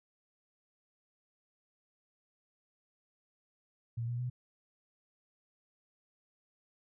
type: tone with pitch steps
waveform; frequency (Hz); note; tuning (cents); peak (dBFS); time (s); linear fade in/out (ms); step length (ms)
sine; 116.54 / 120.37 / 124.33; A#2 / B2 / B2; 0 / -44 / +12; -33; 3.97-4.3; 10; 110
effects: none